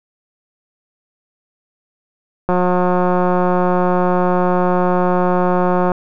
click train, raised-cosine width 1 ms, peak -3 dBFS, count 618, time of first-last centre 2.49-5.918 s, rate 180 Hz, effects none

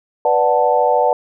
sine chord, B minor seventh, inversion none, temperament equal, 493.9 / 587.3 / 740 / 880 Hz, B4 / D5 / F#5 / A5, 0 / 0 / 0 / 0 cents, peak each -17 dBFS, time 0.25-1.13 s, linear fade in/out 2 ms, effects none

